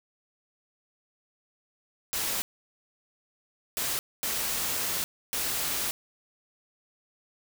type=noise bursts at uneven times; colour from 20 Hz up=white; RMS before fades=-30 dBFS; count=4; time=2.13-2.42 / 3.77-3.99 / 4.23-5.04 / 5.33-5.91 s; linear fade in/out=0 ms; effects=none